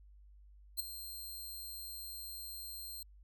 5% pulse tone with ADSR envelope, 4176 Hz, C8, 4 cents flat, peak -24 dBFS, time 0.77-3.03 s, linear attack 27 ms, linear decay 11 ms, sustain -13 dB, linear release 4 ms, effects added 50 Hz sine -56 dBFS peak until 3.23 s

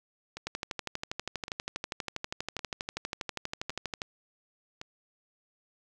two click trains, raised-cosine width 0.2 ms, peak -22 / -16 dBFS, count 5 / 45, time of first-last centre 0.37-4.814 / 0.47-4.018 s, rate 0.9 / 12.4 Hz, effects none

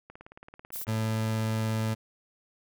click train, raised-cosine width 0.5 ms, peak -31 dBFS, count 16, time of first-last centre 0.1-0.924 s, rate 18.2 Hz
violet noise, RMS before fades -36 dBFS, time 0.72-0.85 s, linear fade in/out 20 ms
30% pulse tone, 110.4 Hz, A2, 6 cents sharp, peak -24 dBFS, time 0.87-1.95 s, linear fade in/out 20 ms
effects none

